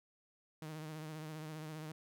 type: tone with vibrato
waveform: sawtooth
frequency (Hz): 155.56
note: D#3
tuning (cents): 0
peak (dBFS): -40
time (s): 0.62-1.92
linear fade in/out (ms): 2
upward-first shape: triangle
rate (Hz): 15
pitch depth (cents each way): 51
effects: none